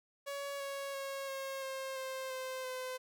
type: tone with pitch steps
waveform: sawtooth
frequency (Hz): 562 / 554.6 / 547.3 / 540 / 532.9 / 525.9 / 518.9 / 512.1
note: C#5 / C#5 / C#5 / C#5 / C5 / C5 / C5 / C5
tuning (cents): +24 / +1 / -22 / -45 / +32 / +9 / -14 / -37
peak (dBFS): -35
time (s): 0.26-2.98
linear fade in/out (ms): 20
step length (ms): 340
effects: none